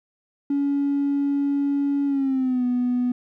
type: tone with pitch glide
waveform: triangle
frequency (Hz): 282.1 to 247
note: C#4 to B3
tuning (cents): +30 to 0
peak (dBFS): -16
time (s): 0.5-3.12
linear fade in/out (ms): 5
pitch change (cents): -230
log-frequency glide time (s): 2.06-2.65
effects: tanh soft clip ceiling -16 dBFS